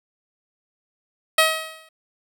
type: tone with exponential decay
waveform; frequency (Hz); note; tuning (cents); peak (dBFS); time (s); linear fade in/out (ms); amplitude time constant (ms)
10% pulse; 637; D#5; +41; -3; 1.38-1.89; 5; 110
effects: none